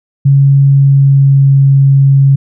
sine tone with pitch glide, 138.59 to 137.39 Hz, C#3 to C#3, 0 to -15 cents, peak -3 dBFS, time 0.25-2.36 s, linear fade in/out 10 ms, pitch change -15 cents, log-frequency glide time 0.62-1.57 s, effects none

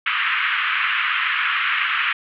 pink band-pass noise, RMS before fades -21 dBFS, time 0.06-2.13 s, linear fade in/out 5 ms, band 1200 to 3000 Hz, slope 48 dB/octave, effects none

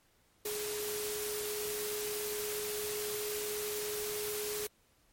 sine tone in noise, 419.3 Hz, G#4, 17 cents sharp, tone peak -37 dBFS, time 0.45-4.67 s, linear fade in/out 5 ms, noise white, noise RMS -39 dBFS, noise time 0.45-4.67 s, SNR -1 dB, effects pink hiss -69 dBFS RMS until 5.12 s + MP3 64 kbps

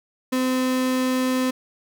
35% pulse tone, 256.8 Hz, C4, 32 cents flat, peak -18 dBFS, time 0.32-1.51 s, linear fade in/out 10 ms, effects none

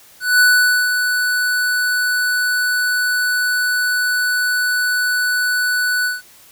square tone with ADSR envelope, 1487 Hz, F#6, 8 cents sharp, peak -9 dBFS, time 0.2-6.22 s, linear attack 200 ms, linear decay 480 ms, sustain -7 dB, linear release 170 ms, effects white hiss -46 dBFS RMS until 6.51 s

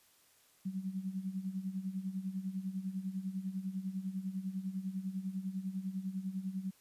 sine tone with tremolo, 189.7 Hz, F#3, 43 cents sharp, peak -33 dBFS, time 0.65-6.71 s, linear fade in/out 10 ms, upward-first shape sine, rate 10 Hz, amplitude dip 75%, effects white hiss -67 dBFS RMS until 6.8 s + resampled to 32000 Hz

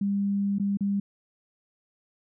sine tone with dropouts, 200 Hz, G3, 35 cents sharp, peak -23 dBFS, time 0.01-1 s, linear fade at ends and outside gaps 5 ms, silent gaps 0.585-0.597 / 0.772-0.807 s, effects none

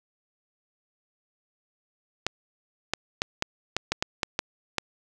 clicks, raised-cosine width 0.2 ms, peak -7 dBFS, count 10, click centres 2.266 / 2.936 / 3.219 / 3.424 / 3.766 / 3.92 / 4.025 / 4.232 / 4.391 / 4.783 s, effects none

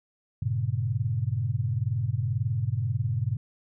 sine chord, G diminished, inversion none, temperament equal, 98 / 116.54 / 138.59 Hz, G2 / Bb2 / Db3, 0 / 0 / 0 cents, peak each -30 / -27 / -31 dBFS, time 0.42-3.37 s, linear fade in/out 5 ms, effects none

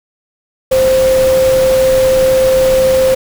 sine tone in noise, 523.3 Hz, C5, in tune, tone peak -7 dBFS, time 0.71-3.15 s, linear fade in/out 10 ms, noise pink, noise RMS -21 dBFS, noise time 0.71-3.15 s, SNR +11 dB, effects none

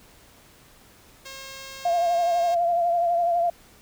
5% pulse tone, 538 Hz, C5, 48 cents sharp, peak -26 dBFS, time 1.25-2.55 s, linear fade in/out 10 ms
sine tone with vibrato, 690 Hz, F5, 21 cents flat, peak -19 dBFS, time 1.85-3.5 s, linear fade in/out 5 ms, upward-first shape triangle, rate 12 Hz, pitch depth 50 cents each way
effects pink hiss -53 dBFS RMS until 3.81 s

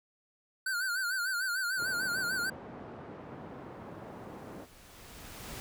square tone with vibrato, 1480 Hz, F#6, in tune, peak -31 dBFS, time 0.66-2.5 s, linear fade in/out 5 ms, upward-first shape sine, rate 6.7 Hz, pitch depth 100 cents each way
pink band-pass noise, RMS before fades -46 dBFS, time 1.76-4.67 s, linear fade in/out 50 ms, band 140 to 1000 Hz, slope 12 dB/octave
pink noise with exponential growth, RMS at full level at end -42 dBFS, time 3.2-5.6 s, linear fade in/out 0 ms, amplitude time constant 520 ms
effects none

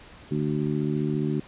harmonic tone, 74.7 Hz, D2, 30 cents sharp, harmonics 2 / 3 / 4 / 5, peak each -27 / -29 / -30 / -31 dBFS, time 0.31-1.4 s, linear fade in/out 5 ms, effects pink hiss -48 dBFS RMS until 1.47 s + resampled to 8000 Hz

